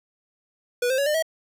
square tone with pitch steps, 488.4 / 523.5 / 561 / 601.3 / 644.4 Hz, B4 / C5 / C#5 / D5 / E5, -19 / +1 / +21 / +41 / -39 cents, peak -21 dBFS, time 0.82-1.225 s, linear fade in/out 5 ms, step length 81 ms, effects none

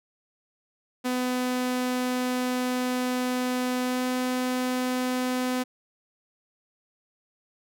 sawtooth tone with pitch glide, 251.2 to 252.9 Hz, B3 to B3, +30 to +41 cents, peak -21 dBFS, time 1.04-5.64 s, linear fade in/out 20 ms, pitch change +11 cents, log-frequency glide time 3.83-4.05 s, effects none

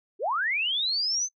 sine linear sweep, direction up, 338.3 to 6272 Hz, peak -24 dBFS, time 0.19-1.29 s, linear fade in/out 50 ms, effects noise-tail reverb RT60 0.1 s tail -25 dB re dry

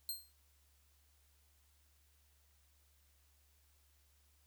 10% pulse tone with exponential decay, 4186 Hz, C8, in tune, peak -29 dBFS, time 0.09-0.32 s, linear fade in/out 1 ms, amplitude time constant 50 ms, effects added 71 Hz sine -70 dBFS peak until 4.46 s + white hiss -74 dBFS RMS until 4.46 s

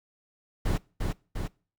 brown noise with echo, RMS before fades -26 dBFS, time 0.65-0.78 s, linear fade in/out 10 ms, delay 350 ms, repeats 2, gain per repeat -3 dB, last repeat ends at 1.48 s, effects noise-tail reverb RT60 0.4 s tail -24 dB re dry

